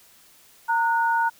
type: tone pair together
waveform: sine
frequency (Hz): 920 / 1460.4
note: A#5 / F#6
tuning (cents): -23 / -23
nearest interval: minor sixth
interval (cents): 800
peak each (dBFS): -20 / -24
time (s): 0.68-1.3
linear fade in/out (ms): 20
effects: white hiss -54 dBFS RMS until 1.39 s